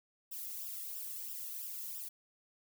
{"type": "noise with flanger", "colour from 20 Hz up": "violet", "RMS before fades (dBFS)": -43, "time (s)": [0.31, 2.09], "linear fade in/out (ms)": 10, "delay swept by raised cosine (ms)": [0.46, 1.33], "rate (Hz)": 3, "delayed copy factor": -0.75, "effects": []}